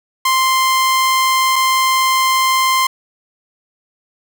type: tone pair in turn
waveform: sawtooth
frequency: 1046.5 / 1046.5 Hz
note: C6 / C6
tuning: 0 / 0 cents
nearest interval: unison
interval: 0 cents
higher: neither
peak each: -8 dBFS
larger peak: neither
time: 0.25-1.56 / 1.56-2.87 s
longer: neither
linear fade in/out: 5 ms
effects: none